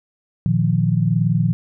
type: chord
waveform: sine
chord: Bb suspended fourth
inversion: none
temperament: equal with one note detuned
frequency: 116.54 / 153.51 / 174.61 Hz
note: Bb2 / Eb3 / F3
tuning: 0 / -23 / 0 cents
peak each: -19 dBFS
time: 0.46-1.53 s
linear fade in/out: 0 ms
effects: none